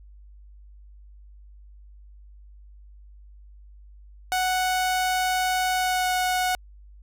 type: tone with pitch glide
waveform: sawtooth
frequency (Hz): 740 to 734.9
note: F#5 to F#5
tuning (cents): 0 to -12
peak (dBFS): -18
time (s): 4.32-6.55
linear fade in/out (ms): 0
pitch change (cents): -12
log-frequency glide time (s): 5.75-6.12
effects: added 50 Hz sine -45 dBFS peak until 7.02 s